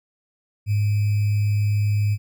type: tone with sample-and-hold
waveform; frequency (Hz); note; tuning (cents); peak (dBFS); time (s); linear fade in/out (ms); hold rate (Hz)
sine; 103.8; G#2; 0; -17; 0.66-2.18; 50; 2450
effects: none